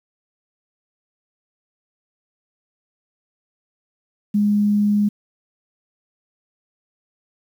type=tone; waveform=sine; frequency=206.7 Hz; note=G#3; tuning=8 cents flat; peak=-14 dBFS; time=4.34-5.09 s; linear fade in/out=10 ms; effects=8-bit